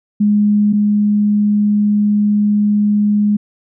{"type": "tone pair in turn", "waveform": "sine", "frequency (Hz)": [207.7, 207.7], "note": ["G#3", "G#3"], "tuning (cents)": [0, 0], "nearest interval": "unison", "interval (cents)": 0, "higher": "neither", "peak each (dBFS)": [-9, -10], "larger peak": "first", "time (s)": [[0.2, 0.73], [0.73, 3.37]], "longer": "second", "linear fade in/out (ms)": 10, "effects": []}